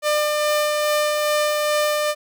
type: tone with tremolo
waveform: sawtooth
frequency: 599 Hz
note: D5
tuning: 34 cents sharp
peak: -13 dBFS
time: 0.02-2.15 s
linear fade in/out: 50 ms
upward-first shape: sine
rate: 2.4 Hz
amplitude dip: 25%
effects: none